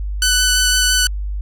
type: tone with vibrato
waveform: 10% pulse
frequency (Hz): 1496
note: F#6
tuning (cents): +19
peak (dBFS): -4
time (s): 0.22-1.07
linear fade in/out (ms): 2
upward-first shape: sine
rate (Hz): 5.9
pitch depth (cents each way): 9
effects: added 50 Hz sine -20 dBFS peak until 1.41 s